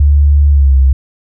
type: tone with pitch glide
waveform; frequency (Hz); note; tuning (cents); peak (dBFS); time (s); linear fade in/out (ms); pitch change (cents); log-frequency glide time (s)
sine; 72.2 to 66.59; D2 to C2; -29 to +31; -4; 0-0.93; 5; -140; 0.5-0.76
effects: none